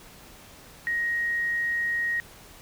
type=tone; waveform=sine; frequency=1880 Hz; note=A#6; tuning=14 cents sharp; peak=-24 dBFS; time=0.87-2.2 s; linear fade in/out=0 ms; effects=pink hiss -49 dBFS RMS until 2.61 s